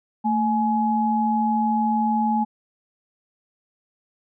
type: tone pair together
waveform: sine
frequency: 223.3 / 843.1 Hz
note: A3 / G#5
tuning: +26 / +26 cents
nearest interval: octave + major seventh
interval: 2300 cents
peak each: -21 dBFS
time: 0.24-2.45 s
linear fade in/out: 20 ms
effects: none